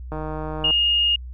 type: click train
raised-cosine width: 1 ms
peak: -17 dBFS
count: 92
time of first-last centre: 0.12-0.707 s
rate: 155 Hz
type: tone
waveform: sine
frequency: 2846 Hz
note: F7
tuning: 32 cents sharp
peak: -16 dBFS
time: 0.64-1.16 s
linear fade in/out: 5 ms
effects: added 62 Hz sine -32 dBFS peak until 1.33 s